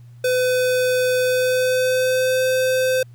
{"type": "tone with pitch glide", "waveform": "square", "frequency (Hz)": [505, 515.3], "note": ["B4", "C5"], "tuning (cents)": [39, -27], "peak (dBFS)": -17, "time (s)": [0.24, 3.03], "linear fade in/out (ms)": 5, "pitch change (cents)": 34, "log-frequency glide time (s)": [1.19, 2.45], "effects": ["added 120 Hz sine -40 dBFS peak until 3.14 s", "pink hiss -62 dBFS RMS until 3.14 s"]}